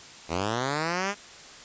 5% pulse linear sweep, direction up, 77 to 207.7 Hz, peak -15 dBFS, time 0.28-1.15 s, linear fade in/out 50 ms, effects white hiss -46 dBFS RMS until 1.64 s + resampled to 16000 Hz

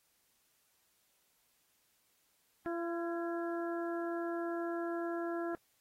harmonic tone with a mistuned harmonic, 340 Hz, F4, 46 cents flat, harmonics 1 / 2 / 3 / 4 / 5, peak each -36 / -41 / -49 / -46 / -48 dBFS, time 2.66-5.55 s, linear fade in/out 0 ms, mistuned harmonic 5, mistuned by -39 cents, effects white hiss -74 dBFS RMS until 5.8 s + AAC 48 kbps

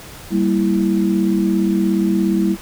sine chord, E diminished, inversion first, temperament equal, 196 / 233.1 / 329.6 Hz, G3 / Bb3 / E4, 0 / 0 / 0 cents, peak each -16 / -22 / -18 dBFS, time 0.3-2.57 s, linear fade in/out 50 ms, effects pink hiss -37 dBFS RMS until 2.61 s

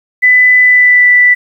sine tone with pitch glide, 1999 to 1976 Hz, B6 to B6, +20 to 0 cents, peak -3 dBFS, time 0.22-1.35 s, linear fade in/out 20 ms, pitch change -20 cents, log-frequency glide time 0.6-1.08 s, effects 7-bit

